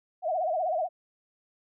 sine tone with vibrato, 681 Hz, F5, 44 cents flat, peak -25 dBFS, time 0.22-0.89 s, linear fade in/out 50 ms, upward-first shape sine, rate 16 Hz, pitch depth 170 cents each way, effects none

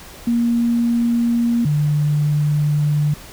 sine tone pair in turn, 235.4 / 148.29 Hz, A#3 / D3, +17 / +17 cents, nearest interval minor sixth, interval 800 cents, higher first, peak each -14 dBFS, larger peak neither, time 0.27-1.65 / 1.65-3.14 s, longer second, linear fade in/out 5 ms, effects pink hiss -39 dBFS RMS until 3.32 s

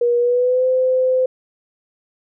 sine tone with pitch glide, 479.1 to 513.5 Hz, A#4 to C5, +47 to -33 cents, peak -13 dBFS, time 0.01-1.26 s, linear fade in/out 5 ms, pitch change +120 cents, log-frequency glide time 0.18-0.66 s, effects none

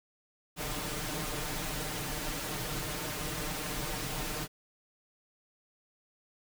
pink noise with comb filter, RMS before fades -36 dBFS, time 0.56-4.48 s, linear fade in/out 50 ms, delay 6.6 ms, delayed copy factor +0.9, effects none

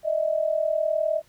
sine tone pair together, 610.3 / 650 Hz, D#5 / E5, -34 / -24 cents, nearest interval minor second, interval 110 cents, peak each -24 dBFS, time 0.03-1.22 s, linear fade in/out 50 ms, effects pink hiss -60 dBFS RMS until 1.28 s

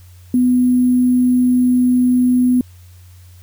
sine tone with sample-and-hold, 249.7 Hz, B3, 19 cents sharp, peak -10 dBFS, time 0.34-2.61 s, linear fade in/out 2 ms, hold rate 11025 Hz, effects added 90 Hz sine -39 dBFS peak until 3.42 s + white hiss -52 dBFS RMS until 3.42 s

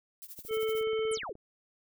violet noise with tremolo, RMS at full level -43 dBFS, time 0.22-0.83 s, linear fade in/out 0 ms, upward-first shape triangle, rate 13 Hz, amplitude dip 95%
click train, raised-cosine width 2 ms, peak -38 dBFS, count 17, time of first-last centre 0.39-1.354 s, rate 16.6 Hz
harmonic tone, 440 Hz, A4, in tune, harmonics 1 / 3 / 5 / 7, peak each -28 / -42 / -43 / -43 dBFS, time 0.48-1.19 s, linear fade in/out 50 ms
sine exponential sweep, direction down, 11690 to 329.6 Hz, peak -36 dBFS, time 1.11-1.33 s, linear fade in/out 10 ms
effects none

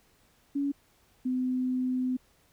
sine tone pair in turn, 281.7 / 254.6 Hz, C#4 / C4, +28 / -47 cents, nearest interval major second, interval 175 cents, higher first, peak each -26 dBFS, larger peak neither, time 0.55-0.72 / 1.25-2.17 s, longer second, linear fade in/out 10 ms, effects pink hiss -65 dBFS RMS until 2.52 s

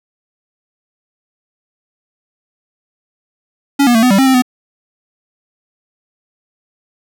square tone with pitch steps, 280.2 / 241.2 / 224.3 / 251.2 / 195.5 / 267 / 262.6 / 251.2 Hz, C#4 / B3 / A3 / B3 / G3 / C4 / C4 / B3, +19 / -41 / +34 / +30 / -4 / +35 / +6 / +30 cents, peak -8 dBFS, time 3.79-4.422 s, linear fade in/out 10 ms, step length 79 ms, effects none

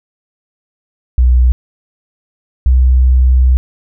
sine tone pair in turn, 61.9 / 63.6 Hz, B1 / C2, +5 / -48 cents, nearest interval unison, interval 47 cents, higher second, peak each -5 dBFS, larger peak neither, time 1.18-1.52 / 2.66-3.57 s, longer second, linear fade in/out 0 ms, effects none

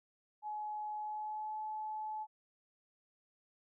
sine tone with pitch glide, 847 to 860.8 Hz, G#5 to A5, +34 to -38 cents, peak -38 dBFS, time 0.42-2.27 s, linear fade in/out 50 ms, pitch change +28 cents, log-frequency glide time 0.96-1.59 s, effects none

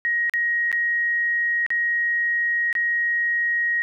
sine tone with dropouts, 1886 Hz, A#6, 20 cents sharp, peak -19 dBFS, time 0.05-3.82 s, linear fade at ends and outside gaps 0 ms, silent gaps 0.296-0.337 / 0.716-0.727 / 1.664-1.704 / 2.728-2.752 s, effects none

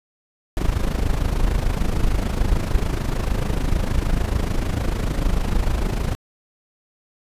brown noise with amplitude modulation, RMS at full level -17 dBFS, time 0.57-6.15 s, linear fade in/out 0 ms, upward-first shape sine, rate 26.7 Hz, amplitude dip 70%, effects resampled to 32000 Hz

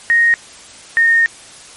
sine tone pair in turn, 1864.7 / 1839 Hz, A#6 / A#6, 0 / -24 cents, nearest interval unison, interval 24 cents, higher first, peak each -8 dBFS, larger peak neither, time 0.1-0.34 / 0.97-1.26 s, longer second, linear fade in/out 0 ms, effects white hiss -38 dBFS RMS until 1.76 s + MP3 48 kbps

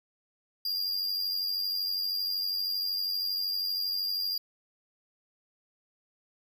square tone with amplitude modulation, 4803 Hz, D8, 38 cents sharp, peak -27 dBFS, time 0.65-4.38 s, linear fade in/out 5 ms, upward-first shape sine, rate 92.7 Hz, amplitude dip 50%, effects none

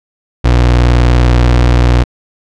30% pulse tone with vibrato, 60.7 Hz, B1, 29 cents flat, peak -3 dBFS, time 0.44-2.04 s, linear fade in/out 10 ms, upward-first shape sine, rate 20 Hz, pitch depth 120 cents each way, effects low-pass 5000 Hz 12 dB/octave

